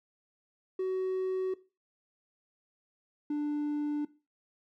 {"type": "tone pair in turn", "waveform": "triangle", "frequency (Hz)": [374.9, 295.3], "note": ["F#4", "D4"], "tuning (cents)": [23, 10], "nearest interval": "major third", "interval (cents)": 413, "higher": "first", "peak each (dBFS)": -26, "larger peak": "neither", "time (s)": [[0.79, 1.54], [3.3, 4.05]], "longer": "neither", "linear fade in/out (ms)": 5, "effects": ["noise-tail reverb RT60 0.3 s tail -19 dB re dry", "tanh soft clip ceiling -24 dBFS"]}